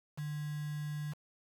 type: tone with quantisation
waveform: sine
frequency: 150 Hz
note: D3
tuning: 37 cents sharp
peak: -36 dBFS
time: 0.17-1.14 s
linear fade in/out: 20 ms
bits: 8
effects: none